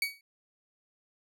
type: tone with exponential decay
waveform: 30% pulse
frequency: 2255 Hz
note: C#7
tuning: 29 cents sharp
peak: -22 dBFS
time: 0.02-0.21 s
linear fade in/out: 2 ms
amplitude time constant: 40 ms
effects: none